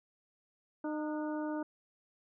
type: harmonic tone with a mistuned harmonic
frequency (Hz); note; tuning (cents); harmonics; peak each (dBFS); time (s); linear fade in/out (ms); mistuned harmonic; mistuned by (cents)
304.8; D#4; -36; 1 / 2 / 3 / 4 / 5; -35 / -41 / -44 / -50 / -49; 0.84-1.63; 5; 5; -64
effects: none